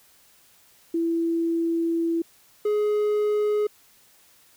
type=tone pair in turn; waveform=sine / triangle; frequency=333 / 419.6 Hz; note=E4 / G#4; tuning=+18 / +18 cents; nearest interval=major third; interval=400 cents; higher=second; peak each=-21 / -18 dBFS; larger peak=second; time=0.94-2.22 / 2.65-3.67 s; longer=first; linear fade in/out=5 ms; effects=white hiss -57 dBFS RMS until 4.56 s